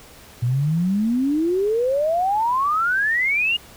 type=exponential sweep; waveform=sine; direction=up; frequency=116.54 to 2891 Hz; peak=-17 dBFS; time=0.42-3.57 s; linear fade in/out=10 ms; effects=pink hiss -45 dBFS RMS until 3.76 s